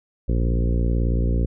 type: harmonic tone with a mistuned harmonic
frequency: 58.27 Hz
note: A#1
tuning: in tune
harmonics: 1 / 2 / 3 / 4 / 5 / 6 / 7 / 8 / 9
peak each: -19 / -25 / -29 / -31 / -33 / -35 / -36 / -37 / -38 dBFS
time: 0.28-1.46 s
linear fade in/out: 10 ms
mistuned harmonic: 1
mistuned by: -46 cents
effects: none